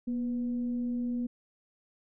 sine tone with frequency modulation, 241.2 Hz, B3, 41 cents flat, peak -29 dBFS, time 0.07-1.27 s, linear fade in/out 10 ms, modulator 259 Hz, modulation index 0.21, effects none

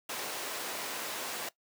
pink high-pass noise, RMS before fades -38 dBFS, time 0.09-1.49 s, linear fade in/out 5 ms, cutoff 450 Hz, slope 12 dB/octave, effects noise-tail reverb RT60 0.1 s tail -18 dB re dry

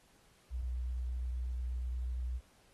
sine tone with vibrato, 61.74 Hz, B1, in tune, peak -34 dBFS, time 0.5-2.41 s, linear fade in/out 50 ms, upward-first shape sine, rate 8.4 Hz, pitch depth 12 cents each way, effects pink hiss -67 dBFS RMS until 2.73 s + AAC 32 kbps

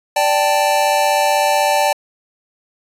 square chord, D suspended fourth, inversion none, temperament equal, 587.3 / 784 / 880 Hz, D5 / G5 / A5, 0 / 0 / 0 cents, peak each -18 dBFS, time 0.16-1.93 s, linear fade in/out 5 ms, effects resampled to 32000 Hz

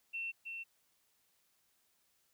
sine tone with echo, 2700 Hz, E7, 41 cents sharp, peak -37 dBFS, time 0.13-0.32 s, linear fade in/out 20 ms, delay 320 ms, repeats 1, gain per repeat -4 dB, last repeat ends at 0.64 s, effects white hiss -75 dBFS RMS until 2.33 s

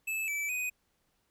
square tone with pitch steps, 2615 / 2312 / 2496 Hz, E7 / D7 / D#7, -15 / -28 / +5 cents, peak -32 dBFS, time 0.07-0.7 s, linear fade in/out 10 ms, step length 210 ms, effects pink hiss -75 dBFS RMS until 1.3 s

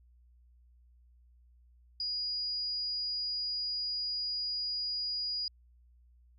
sine tone, 4890 Hz, D#8, 31 cents flat, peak -32 dBFS, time 2-5.48 s, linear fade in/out 2 ms, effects added 60 Hz sine -59 dBFS peak until 6.38 s

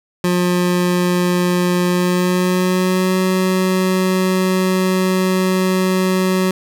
25% pulse tone with pitch glide, 178.3 to 186.3 Hz, F3 to F#3, +36 to +12 cents, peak -10 dBFS, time 0.24-6.51 s, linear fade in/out 2 ms, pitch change +76 cents, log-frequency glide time 1.87-3.18 s, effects none

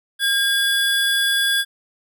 square tone pair together, 1613 / 3406 Hz, G6 / G#7, +49 / +43 cents, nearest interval octave + minor second, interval 1294 cents, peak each -20 dBFS, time 0.19-1.65 s, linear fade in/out 50 ms, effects none

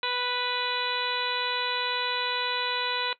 harmonic tone, 493.9 Hz, B4, in tune, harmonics 1 / 2 / 3 / 4 / 5 / 6 / 7 / 8, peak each -36 / -33 / -34 / -38 / -33 / -37 / -36 / -32 dBFS, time 0.03-3.13 s, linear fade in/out 2 ms, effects noise-tail reverb RT60 0.1 s tail -17 dB re dry

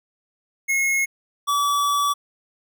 square tone pair in turn, 2167 / 1147.9 Hz, C#7 / D6, -40 / -40 cents, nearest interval major seventh, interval 1100 cents, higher first, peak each -19 dBFS, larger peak neither, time 0.68-1.06 / 1.47-2.14 s, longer second, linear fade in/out 20 ms, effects none

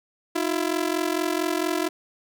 sawtooth ring-modulated tone, 335.4 Hz, E4, 30 cents sharp, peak -16 dBFS, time 0.35-1.89 s, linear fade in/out 10 ms, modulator 22.2 Hz, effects none

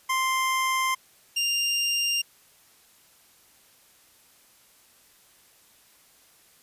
25% pulse tone pair in turn, 1046.5 / 2794 Hz, C6 / F7, 0 / 0 cents, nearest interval octave + perfect fourth, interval 1700 cents, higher second, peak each -19 dBFS, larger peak neither, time 0.09-0.95 / 1.36-2.22 s, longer neither, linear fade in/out 10 ms, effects white hiss -58 dBFS RMS until 6.62 s + resampled to 32000 Hz

